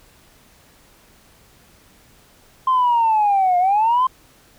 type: linear two-way sweep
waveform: sine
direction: down then up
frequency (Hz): 1051 to 704 to 1051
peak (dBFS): -12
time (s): 2.67-4.07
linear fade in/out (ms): 5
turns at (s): 3.58
effects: tanh soft clip ceiling -10 dBFS + pink hiss -52 dBFS RMS until 4.58 s